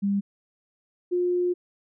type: tone pair in turn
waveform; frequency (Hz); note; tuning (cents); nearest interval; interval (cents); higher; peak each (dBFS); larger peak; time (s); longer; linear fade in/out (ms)
sine; 199.9 / 356.2; G3 / F4; +34 / +34; minor seventh; 1000; second; -21; neither; 0.02-0.21 / 1.11-1.54; second; 20
effects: none